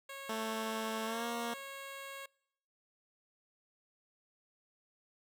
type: tone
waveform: 10% pulse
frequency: 548 Hz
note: C#5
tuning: 20 cents flat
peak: -36 dBFS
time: 0.09-2.26 s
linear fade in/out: 5 ms
type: tone with pitch glide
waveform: 10% pulse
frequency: 221.4 to 234.6 Hz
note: A3 to A#3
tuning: +11 to +11 cents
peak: -28 dBFS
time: 0.29-1.54 s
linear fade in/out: 5 ms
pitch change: +100 cents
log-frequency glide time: 1.05-1.25 s
effects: noise-tail reverb RT60 0.8 s tail -26 dB re dry